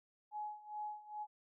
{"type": "tone with tremolo", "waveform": "sine", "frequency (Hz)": 843, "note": "G#5", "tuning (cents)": 26, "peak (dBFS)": -39, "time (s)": [0.31, 1.27], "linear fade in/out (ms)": 50, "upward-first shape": "sine", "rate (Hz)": 2.4, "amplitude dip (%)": 85, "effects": []}